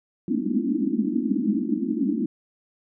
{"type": "band-pass noise", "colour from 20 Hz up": "pink", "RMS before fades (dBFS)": -24, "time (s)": [0.28, 2.26], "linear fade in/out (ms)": 5, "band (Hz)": [200, 330], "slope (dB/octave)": 96, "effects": []}